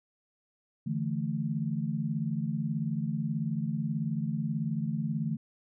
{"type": "chord", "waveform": "sine", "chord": "D suspended second", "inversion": "none", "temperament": "just", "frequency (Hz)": [146.83, 165.19, 220.2], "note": ["D3", "E3", "A3"], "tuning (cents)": [0, 4, 2], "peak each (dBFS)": -33, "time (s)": [0.86, 5.37], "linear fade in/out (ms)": 10, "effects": []}